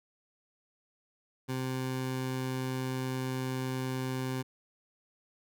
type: tone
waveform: 20% pulse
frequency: 129.8 Hz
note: C3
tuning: 13 cents flat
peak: -27 dBFS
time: 1.48-4.43 s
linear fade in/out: 20 ms
effects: none